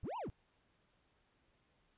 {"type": "linear two-way sweep", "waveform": "triangle", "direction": "up then down", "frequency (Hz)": [34.65, 1029, 34.65], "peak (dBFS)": -38, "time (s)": [0.03, 0.3], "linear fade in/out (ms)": 0, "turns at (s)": 0.17, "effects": ["pink hiss -75 dBFS RMS until 1.97 s", "resampled to 8000 Hz"]}